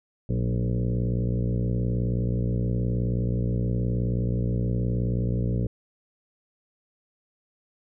harmonic tone with a mistuned harmonic, 59 Hz, A#1, 22 cents sharp, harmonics 1 / 2 / 3 / 4 / 5 / 6 / 7 / 8 / 9 / 10, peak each -29 / -25 / -30 / -38 / -37 / -45 / -38 / -40 / -42 / -51 dBFS, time 0.29-5.67 s, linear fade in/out 5 ms, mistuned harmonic 3, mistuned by +67 cents, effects none

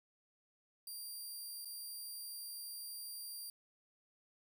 10% pulse tone with dropouts, 4743 Hz, D8, 16 cents sharp, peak -38 dBFS, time 0.87-3.5 s, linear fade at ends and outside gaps 2 ms, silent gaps 1.648-1.655 s, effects none

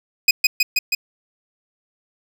25% pulse tone with echo, 2500 Hz, D#7, 8 cents sharp, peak -5 dBFS, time 0.28-0.31 s, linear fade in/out 5 ms, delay 160 ms, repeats 4, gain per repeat -2 dB, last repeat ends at 0.95 s, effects none

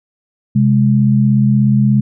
sine tone pair together, 130.81 / 207.6 Hz, C3 / G#3, 0 / 0 cents, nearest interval minor sixth, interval 800 cents, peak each -11 dBFS, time 0.55-2.01 s, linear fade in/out 10 ms, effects none

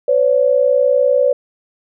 sine tone pair together, 507 / 567 Hz, B4 / C#5, +45 / +39 cents, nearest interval major second, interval 194 cents, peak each -13 dBFS, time 0.08-1.33 s, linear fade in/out 5 ms, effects none

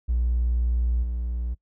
triangle tone with level steps, 59.6 Hz, A#1, 39 cents sharp, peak -17 / -23 dBFS, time 0.08-1.55 s, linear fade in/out 20 ms, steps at 1.02 s, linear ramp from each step 20 ms, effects noise-tail reverb RT60 0.1 s tail -23 dB re dry + tanh soft clip ceiling -16 dBFS

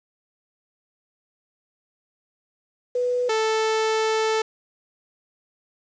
sine / sawtooth tone pair in turn, 493.9 / 440 Hz, B4 / A4, 0 / 0 cents, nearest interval major second, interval 200 cents, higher first, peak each -20 / -16 dBFS, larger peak second, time 2.95-3.29 / 3.29-4.42 s, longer second, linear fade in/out 5 ms, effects resampled to 16000 Hz + 8-bit

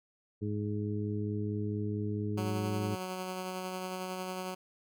harmonic tone, 104.5 Hz, G#2, 11 cents sharp, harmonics 1 / 2 / 3 / 4, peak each -34 / -37 / -39 / -40 dBFS, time 0.41-2.96 s, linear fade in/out 20 ms
10% pulse tone with tremolo, 185 Hz, F#3, in tune, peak -27 dBFS, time 2.37-4.55 s, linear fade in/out 10 ms, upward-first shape sine, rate 11 Hz, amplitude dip 25%
effects none

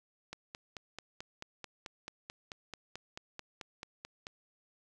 click train, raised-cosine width 0.2 ms, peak -25 dBFS, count 19, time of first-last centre 0.33-4.269 s, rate 4.57 Hz, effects none

